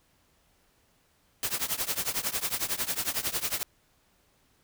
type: noise with tremolo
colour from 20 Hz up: white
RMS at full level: -27 dBFS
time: 1.43-3.63 s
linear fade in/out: 0 ms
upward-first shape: triangle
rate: 11 Hz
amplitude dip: 95%
effects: pink hiss -67 dBFS RMS until 4.63 s